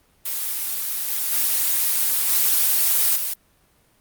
blue noise with level steps, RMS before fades -26 / -24 / -20 / -18 / -25 dBFS, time 0.25-3.34 s, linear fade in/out 10 ms, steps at 1.08 / 1.32 / 2.29 / 3.16 s, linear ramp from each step 2 ms, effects pink hiss -60 dBFS RMS until 4 s + Opus 32 kbps

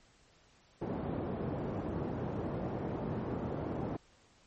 pink band-pass noise, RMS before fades -37 dBFS, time 0.81-3.97 s, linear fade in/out 10 ms, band 110 to 620 Hz, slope 12 dB/octave, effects pink hiss -65 dBFS RMS until 4.46 s + MP3 32 kbps

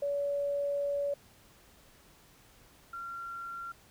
sine tone pair in turn, 569 / 1374.6 Hz, C#5 / F6, +45 / -28 cents, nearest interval octave + minor third, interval 1527 cents, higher second, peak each -29 / -38 dBFS, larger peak first, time 0.02-1.14 / 2.93-3.72 s, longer first, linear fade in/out 5 ms, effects pink hiss -60 dBFS RMS until 3.9 s

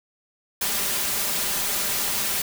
white noise with comb filter, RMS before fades -25 dBFS, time 0.61-2.42 s, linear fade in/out 5 ms, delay 5 ms, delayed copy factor +0.5, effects none

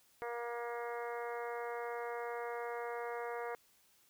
harmonic tone, 237.2 Hz, A#3, 30 cents sharp, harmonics 2 / 3 / 4 / 5 / 6 / 7 / 8 / 9, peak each -41 / -45 / -47 / -49 / -51 / -52 / -53 / -54 dBFS, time 0.22-3.55 s, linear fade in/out 0 ms, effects white hiss -69 dBFS RMS until 4.09 s

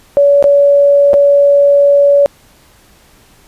sine tone with dropouts, 568 Hz, C#5, 42 cents sharp, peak -4 dBFS, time 0.17-2.26 s, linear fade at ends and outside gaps 0 ms, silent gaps 0.426-0.441 / 1.133-1.14 s, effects pink hiss -46 dBFS RMS until 3.47 s + resampled to 32000 Hz

